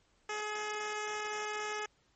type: tone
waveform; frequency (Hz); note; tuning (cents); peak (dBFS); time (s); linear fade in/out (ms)
10% pulse; 423; G#4; +32; -27; 0.29-1.86; 5
effects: pink hiss -71 dBFS RMS until 2.15 s + MP3 32 kbps